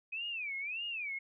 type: tone with vibrato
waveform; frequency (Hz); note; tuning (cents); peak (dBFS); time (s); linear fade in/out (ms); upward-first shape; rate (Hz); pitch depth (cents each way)
sine; 2483; D#7; -4; -36; 0.12-1.19; 10; sine; 1.7; 240
effects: none